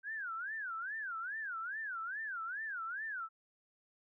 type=tone with vibrato; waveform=sine; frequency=1536 Hz; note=G6; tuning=36 cents flat; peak=-38 dBFS; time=0.03-3.29 s; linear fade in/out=50 ms; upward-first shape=sine; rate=2.4 Hz; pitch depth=270 cents each way; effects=none